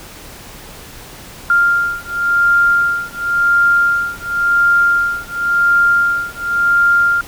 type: beating tone pair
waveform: sine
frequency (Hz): 1396.9 / 1397.83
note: F6 / F6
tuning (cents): 0 / +1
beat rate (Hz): 0.93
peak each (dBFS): -14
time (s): 1.5-7.21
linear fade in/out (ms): 2
effects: pink hiss -35 dBFS RMS until 7.27 s